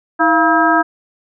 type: harmonic tone with a mistuned harmonic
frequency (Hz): 321.6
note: E4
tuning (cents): -43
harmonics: 1 / 2 / 3 / 4 / 5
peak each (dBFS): -16 / -16 / -16 / -16 / -16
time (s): 0.19-0.83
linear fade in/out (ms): 20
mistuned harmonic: 2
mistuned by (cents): +120
effects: none